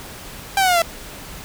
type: linear sweep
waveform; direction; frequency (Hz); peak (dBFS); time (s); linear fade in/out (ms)
sawtooth; down; 795 to 659.3; -10; 0.57-0.82; 2
effects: pink hiss -36 dBFS RMS until 1.44 s